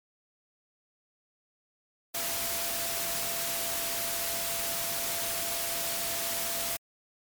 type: tone in noise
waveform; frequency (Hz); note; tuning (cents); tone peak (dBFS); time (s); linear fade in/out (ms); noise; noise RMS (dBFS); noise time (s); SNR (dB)
sine; 677; E5; +46; -40; 2.14-6.77; 10; white; -32; 2.14-6.77; -11
effects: MP3 96 kbps